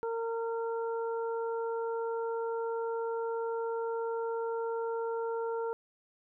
harmonic tone, 458.5 Hz, A#4, 29 cents flat, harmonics 1 / 2 / 3, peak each -32 / -39 / -44 dBFS, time 0.03-5.73 s, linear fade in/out 0 ms, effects none

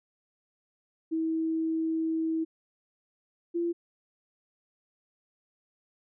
sine tone pair in turn, 322.7 / 341.6 Hz, E4 / F4, -37 / -38 cents, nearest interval minor second, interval 99 cents, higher second, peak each -26 dBFS, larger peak neither, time 1.11-2.45 / 3.54-3.73 s, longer first, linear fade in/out 20 ms, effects none

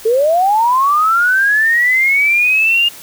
sine linear sweep, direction up, 427.6 to 2843 Hz, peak -9 dBFS, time 0.05-2.89 s, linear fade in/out 10 ms, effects white hiss -35 dBFS RMS until 3.02 s

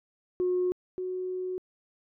sine tone pair in turn, 362.4 / 368.3 Hz, F#4 / F#4, -36 / -8 cents, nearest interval unison, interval 28 cents, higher second, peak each -23 / -30 dBFS, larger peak first, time 0.4-0.72 / 0.98-1.58 s, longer second, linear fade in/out 0 ms, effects tanh soft clip ceiling -20 dBFS

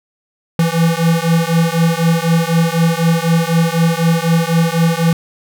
square beating tone pair, 164.1 / 168.1 Hz, E3 / E3, -8 / +34 cents, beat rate 4 Hz, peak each -15 dBFS, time 0.59-5.13 s, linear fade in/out 2 ms, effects none

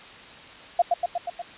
sine tone with echo, 697 Hz, F5, 4 cents flat, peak -14 dBFS, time 0.79-0.82 s, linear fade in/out 5 ms, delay 120 ms, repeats 5, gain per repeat -3 dB, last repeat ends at 1.42 s, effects white hiss -44 dBFS RMS until 1.57 s + resampled to 8000 Hz

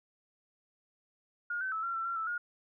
sine tone with pitch steps, 1426 / 1531 / 1307 / 1370 / 1341 / 1370 / 1318 / 1429 Hz, F6 / G6 / E6 / F6 / E6 / F6 / E6 / F6, +36 / -41 / -15 / -34 / +29 / -34 / -1 / +39 cents, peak -32 dBFS, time 1.5-2.38 s, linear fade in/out 5 ms, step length 110 ms, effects none

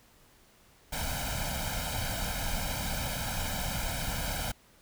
pink noise with comb filter, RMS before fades -33 dBFS, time 0.92-4.52 s, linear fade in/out 10 ms, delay 1.3 ms, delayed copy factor +0.9, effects pink hiss -61 dBFS RMS until 4.81 s

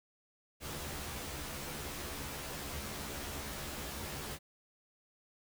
pink noise with comb filter, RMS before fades -42 dBFS, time 0.6-4.39 s, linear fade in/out 50 ms, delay 14 ms, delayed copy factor +1, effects none

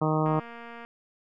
harmonic tone, 155.56 Hz, D#3, in tune, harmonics 1 / 2 / 3 / 4 / 5 / 6 / 7 / 8, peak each -26 / -29 / -31 / -32 / -33 / -34 / -34 / -35 dBFS, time 0.01-0.4 s, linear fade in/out 10 ms
click train, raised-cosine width 0.5 ms, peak -29 dBFS, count 139, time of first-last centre 0.26-0.85 s, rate 234 Hz
effects none

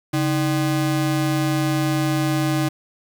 square ring-modulated tone, 227.2 Hz, A#3, 44 cents flat, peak -16 dBFS, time 0.13-2.69 s, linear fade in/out 10 ms, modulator 87.7 Hz, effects 7-bit

